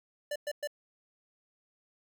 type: tone bursts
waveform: square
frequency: 587.3 Hz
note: D5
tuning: in tune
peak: -33 dBFS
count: 3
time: 0.31-0.674 s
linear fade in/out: 5 ms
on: 48 ms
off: 110 ms
effects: none